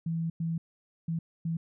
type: tone bursts at uneven times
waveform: sine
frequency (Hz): 164.81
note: E3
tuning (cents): 0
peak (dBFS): -28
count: 4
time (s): 0.06-0.3 / 0.4-0.58 / 1.08-1.19 / 1.45-1.57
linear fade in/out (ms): 5
effects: none